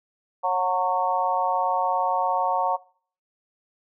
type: harmonic tone with a mistuned harmonic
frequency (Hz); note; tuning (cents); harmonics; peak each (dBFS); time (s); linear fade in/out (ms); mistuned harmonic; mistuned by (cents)
182.7; F#3; -22; 3 / 4 / 5 / 6; -29 / -25 / -24 / -28; 0.43-2.77; 20; 6; +17
effects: noise-tail reverb RT60 0.5 s tail -22 dB re dry